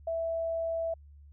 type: tone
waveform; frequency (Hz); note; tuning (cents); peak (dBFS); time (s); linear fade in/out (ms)
sine; 659.3; E5; 0; -29; 0.07-0.94; 5
effects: added 72 Hz sine -50 dBFS peak until 1.32 s